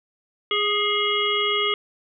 harmonic tone with a mistuned harmonic, 413.4 Hz, G#4, 8 cents flat, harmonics 1 / 3 / 5 / 7 / 8, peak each -26 / -26 / -26 / -26 / -26 dBFS, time 0.51-1.74 s, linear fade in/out 2 ms, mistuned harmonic 5, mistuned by +44 cents, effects none

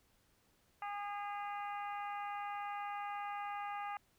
harmonic tone with a mistuned harmonic, 408.5 Hz, G#4, 29 cents flat, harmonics 2 / 3 / 4 / 5 / 6 / 7, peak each -41 / -45 / -53 / -52 / -56 / -58 dBFS, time 0.82-3.97 s, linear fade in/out 2 ms, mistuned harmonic 7, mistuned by -48 cents, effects pink hiss -73 dBFS RMS until 4.18 s

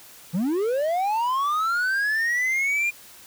triangle linear sweep, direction up, 155.2 to 2429 Hz, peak -19 dBFS, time 0.33-2.91 s, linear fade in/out 20 ms, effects white hiss -47 dBFS RMS until 3.26 s

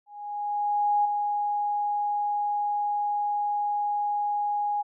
sine tone with ADSR envelope, 826 Hz, G#5, 10 cents flat, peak -19 dBFS, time 0.06-4.83 s, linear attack 990 ms, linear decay 6 ms, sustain -5 dB, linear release 22 ms, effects none

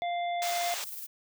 harmonic tone, 697 Hz, F5, 4 cents flat, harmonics 1 / 3 / 5, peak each -29 / -40 / -44 dBFS, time 0.02-0.74 s, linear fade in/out 0 ms
white band-pass noise, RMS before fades -37 dBFS, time 0.42-0.84 s, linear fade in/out 0 ms, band 560 to 7800 Hz, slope 24 dB/octave
violet noise with tremolo, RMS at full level -39 dBFS, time 0.42-1.07 s, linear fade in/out 10 ms, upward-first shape square, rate 20 Hz, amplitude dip 35%
effects none

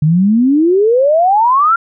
sine exponential sweep, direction up, 146.83 to 1400 Hz, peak -7 dBFS, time 0.02-1.76 s, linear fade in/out 5 ms, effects none

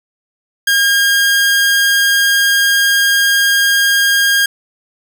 sawtooth tone, 1618 Hz, G#6, 46 cents flat, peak -6 dBFS, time 0.67-4.46 s, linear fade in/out 5 ms, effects none

